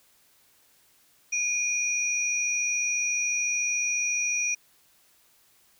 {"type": "tone pair together", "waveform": "sine", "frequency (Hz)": [2433, 5787], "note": ["D#7", "F#8"], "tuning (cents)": [-39, -39], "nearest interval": "octave + minor third", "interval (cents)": 1500, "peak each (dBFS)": -27, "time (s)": [1.32, 4.55], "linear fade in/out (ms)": 10, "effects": ["white hiss -62 dBFS RMS until 5.79 s"]}